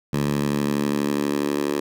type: tone with high-pass filter sweep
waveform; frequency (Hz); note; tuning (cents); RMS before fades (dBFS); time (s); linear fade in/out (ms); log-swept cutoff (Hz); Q
10% pulse; 72.2; D2; -29; -23; 0.13-1.8; 5; 150 to 340; 2
effects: none